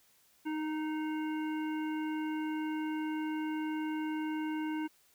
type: harmonic tone with a mistuned harmonic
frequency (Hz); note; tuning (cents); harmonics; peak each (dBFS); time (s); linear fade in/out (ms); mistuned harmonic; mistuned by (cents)
310.3; D#4; -5; 1 / 3 / 5 / 7 / 9; -33 / -43 / -47 / -50 / -52; 0.45-4.88; 20; 5; -18
effects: white hiss -67 dBFS RMS until 5.14 s